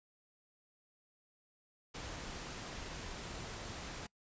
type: noise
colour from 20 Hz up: pink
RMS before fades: -45 dBFS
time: 1.94-4.07 s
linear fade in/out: 10 ms
effects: noise-tail reverb RT60 0.1 s tail -24 dB re dry + resampled to 16000 Hz